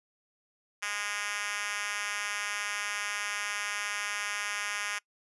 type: tone with high-pass filter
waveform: 5% pulse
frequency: 205.6 Hz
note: G#3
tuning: 17 cents flat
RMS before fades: -34 dBFS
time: 0.82-4.99 s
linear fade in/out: 10 ms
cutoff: 1600 Hz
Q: 0.94
effects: noise-tail reverb RT60 0.1 s tail -24 dB re dry + resampled to 24000 Hz